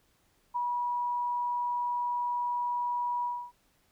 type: tone with ADSR envelope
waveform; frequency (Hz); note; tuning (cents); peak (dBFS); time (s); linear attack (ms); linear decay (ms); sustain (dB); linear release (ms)
sine; 970; B5; -31; -26; 0.54-3.52; 24; 3; -2; 280
effects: pink hiss -69 dBFS RMS until 3.91 s